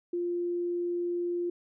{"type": "tone", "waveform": "sine", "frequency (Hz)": 349.2, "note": "F4", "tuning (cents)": 0, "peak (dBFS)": -28, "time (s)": [0.13, 1.5], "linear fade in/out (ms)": 5, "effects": []}